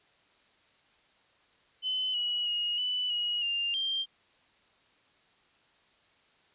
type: tone with pitch steps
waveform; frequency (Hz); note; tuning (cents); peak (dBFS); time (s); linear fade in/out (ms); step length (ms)
sine; 3034 / 2922 / 2878 / 2983 / 2898 / 2800 / 3174; F#7 / F#7 / F#7 / F#7 / F#7 / F7 / G7; +43 / -22 / -49 / +13 / -37 / +4 / +21; -28; 1.82-4.06; 50; 320
effects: white hiss -65 dBFS RMS until 6.54 s + resampled to 8000 Hz